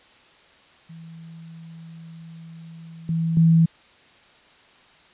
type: tone with level steps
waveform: sine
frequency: 164.2 Hz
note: E3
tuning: 6 cents flat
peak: -38 / -20 / -12 dBFS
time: 0.89-3.66 s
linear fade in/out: 10 ms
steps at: 3.09 / 3.37 s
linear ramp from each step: 2 ms
effects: white hiss -53 dBFS RMS until 5.13 s + resampled to 8000 Hz